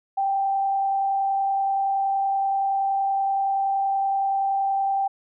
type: tone with frequency modulation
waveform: sine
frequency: 784 Hz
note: G5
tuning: in tune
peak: -20 dBFS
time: 0.17-5.08 s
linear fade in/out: 10 ms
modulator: 30.6 Hz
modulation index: 0.29
effects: none